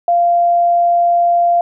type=tone; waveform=sine; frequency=693 Hz; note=F5; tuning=14 cents flat; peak=-9 dBFS; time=0.08-1.61 s; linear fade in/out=2 ms; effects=none